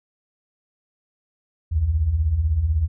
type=beating tone pair; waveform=sine; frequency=65 / 81 Hz; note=C2 / E2; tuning=-11 / -30 cents; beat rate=16 Hz; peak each=-25 / -18 dBFS; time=1.71-2.88 s; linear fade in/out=20 ms; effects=none